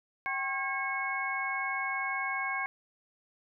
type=tone cluster; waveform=sine; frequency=774 / 1081 / 1621 / 2195 Hz; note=G5 / C#6 / G#6 / C#7; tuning=-22 / -44 / -42 / -18 cents; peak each=-38 / -36 / -36 / -34 dBFS; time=0.26-2.66 s; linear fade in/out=0 ms; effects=none